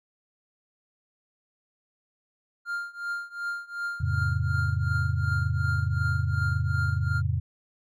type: tone with tremolo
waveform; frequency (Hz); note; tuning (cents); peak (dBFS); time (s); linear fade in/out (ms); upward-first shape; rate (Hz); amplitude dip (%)
triangle; 1400; F6; +4; -25; 2.65-7.22; 50; triangle; 2.7; 95
type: chord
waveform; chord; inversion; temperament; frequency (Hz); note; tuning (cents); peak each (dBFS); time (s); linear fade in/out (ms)
sine; F augmented; none; just; 87.31 / 109.13 / 136.42; F2 / A2 / C#3; 0 / -14 / -27; -27 / -28 / -29; 4-7.4; 10
effects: none